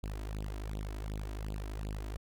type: tone with flanger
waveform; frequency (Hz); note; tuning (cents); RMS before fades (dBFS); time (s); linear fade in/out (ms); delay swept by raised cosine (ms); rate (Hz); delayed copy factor
sawtooth; 51.91; G#1; 0; -39; 0.03-2.17; 5; 0.25 to 3.15; 2.7; +0.95
effects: none